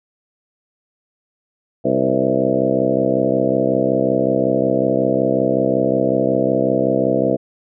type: harmonic tone with a mistuned harmonic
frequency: 65.41 Hz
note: C2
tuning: in tune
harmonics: 2 / 3 / 4 / 5 / 6 / 7 / 8 / 9 / 10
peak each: -27 / -24 / -22 / -22 / -26 / -22 / -21 / -24 / -22 dBFS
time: 1.84-7.37 s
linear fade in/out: 20 ms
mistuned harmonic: 7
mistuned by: +43 cents
effects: none